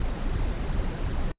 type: noise with flanger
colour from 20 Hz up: brown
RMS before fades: -27 dBFS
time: 0-1.32 s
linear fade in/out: 5 ms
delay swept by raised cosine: 0.54 to 6.14 ms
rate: 2.7 Hz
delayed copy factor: +0.5
effects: noise-tail reverb RT60 0.1 s tail -26 dB re dry + resampled to 8000 Hz